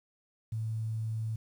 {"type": "tone", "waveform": "sine", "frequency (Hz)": 111, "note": "A2", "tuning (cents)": 16, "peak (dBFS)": -31, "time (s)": [0.52, 1.36], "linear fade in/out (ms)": 5, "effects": ["10-bit"]}